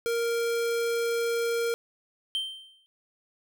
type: tone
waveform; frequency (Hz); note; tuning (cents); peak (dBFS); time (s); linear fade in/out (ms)
square; 466.2; A#4; 0; -26; 0.06-1.74; 0
type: tone with exponential decay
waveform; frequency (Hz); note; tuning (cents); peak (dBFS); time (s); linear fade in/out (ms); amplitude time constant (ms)
triangle; 3128; G7; -4; -23; 2.35-2.86; 0; 110
effects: none